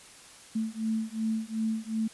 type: beating tone pair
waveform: sine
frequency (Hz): 220 / 222.7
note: A3 / A3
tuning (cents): 0 / +21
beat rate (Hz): 2.7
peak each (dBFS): -31 / -31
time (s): 0.55-2.08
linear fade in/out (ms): 10
effects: white hiss -51 dBFS RMS until 2.13 s + resampled to 24000 Hz